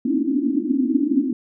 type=band-pass noise; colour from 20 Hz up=pink; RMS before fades=-20 dBFS; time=0.05-1.33 s; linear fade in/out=5 ms; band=240 to 320 Hz; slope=96 dB/octave; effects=none